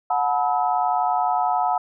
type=tone cluster; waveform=sine; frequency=729 / 868 / 979 / 1288 Hz; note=F#5 / A5 / B5 / E6; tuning=-26 / -24 / -15 / -41 cents; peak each=-21 / -24 / -26 / -28 dBFS; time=0.1-1.78 s; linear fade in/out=5 ms; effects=none